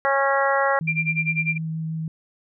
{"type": "harmonic tone", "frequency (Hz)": 274.8, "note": "C#4", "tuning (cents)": -15, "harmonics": [2, 3, 4, 5, 6, 7], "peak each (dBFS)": [-22, -24, -25, -26, -27, -27], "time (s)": [0.05, 0.79], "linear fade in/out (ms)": 0}
{"type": "tone with vibrato", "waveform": "sine", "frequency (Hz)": 160.3, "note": "E3", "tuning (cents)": -48, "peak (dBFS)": -25, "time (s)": [0.81, 2.08], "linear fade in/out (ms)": 2, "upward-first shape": "sine", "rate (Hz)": 6.4, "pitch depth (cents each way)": 8}
{"type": "tone with tremolo", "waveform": "sine", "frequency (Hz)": 2376, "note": "D7", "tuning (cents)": 20, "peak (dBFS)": -18, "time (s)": [0.87, 1.58], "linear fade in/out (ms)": 10, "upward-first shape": "sine", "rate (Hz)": 10, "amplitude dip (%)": 95}
{"effects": []}